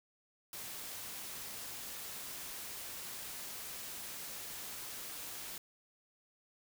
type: noise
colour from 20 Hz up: white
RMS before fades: -45 dBFS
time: 0.53-5.58 s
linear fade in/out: 2 ms
effects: none